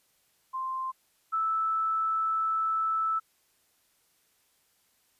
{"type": "tone pair in turn", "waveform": "sine", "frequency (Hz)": [1046.5, 1313.9], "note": ["C6", "E6"], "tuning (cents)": [0, -6], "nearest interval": "major third", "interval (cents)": 394, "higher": "second", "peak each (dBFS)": [-30, -25], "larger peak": "second", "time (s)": [[0.53, 0.92], [1.32, 3.2]], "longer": "second", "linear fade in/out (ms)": 20, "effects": ["white hiss -69 dBFS RMS until 5.19 s", "resampled to 32000 Hz"]}